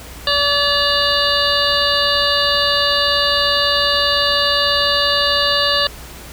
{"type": "harmonic tone with a mistuned harmonic", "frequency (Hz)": 574, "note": "D5", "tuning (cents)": -40, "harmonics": [1, 2, 3, 5, 6, 7, 8], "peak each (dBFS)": [-21, -21, -21, -21, -21, -21, -21], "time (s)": [0.27, 5.87], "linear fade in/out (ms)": 2, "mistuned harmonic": 6, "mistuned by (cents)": 79, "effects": ["added 60 Hz sine -36 dBFS peak until 6.32 s", "pink hiss -36 dBFS RMS until 6.32 s"]}